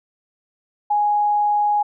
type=tone; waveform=sine; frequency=830.6 Hz; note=G#5; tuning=in tune; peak=-15 dBFS; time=0.9-1.83 s; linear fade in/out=10 ms; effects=none